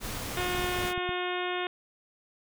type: noise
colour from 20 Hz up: pink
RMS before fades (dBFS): -36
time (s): 0-0.94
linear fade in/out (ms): 50
type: harmonic tone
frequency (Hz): 359.9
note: F#4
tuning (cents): -48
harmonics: 1 / 2 / 3 / 4 / 5 / 6 / 7 / 8 / 9 / 10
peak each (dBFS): -33 / -36 / -38 / -39 / -40 / -41 / -41 / -42 / -43 / -43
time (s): 0.37-1.67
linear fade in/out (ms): 2
type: clicks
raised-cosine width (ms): 5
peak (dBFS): -26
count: 8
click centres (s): 0.399 / 0.549 / 0.596 / 0.643 / 0.789 / 0.85 / 0.978 / 1.092
effects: none